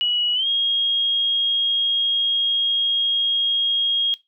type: tone with pitch glide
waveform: sine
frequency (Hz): 2924 to 3263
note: F#7 to G#7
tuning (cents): -21 to -31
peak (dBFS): -18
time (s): 0.01-4.14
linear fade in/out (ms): 0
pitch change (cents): +190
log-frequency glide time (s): 0.34-0.47
effects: noise-tail reverb RT60 0.2 s tail -19 dB re dry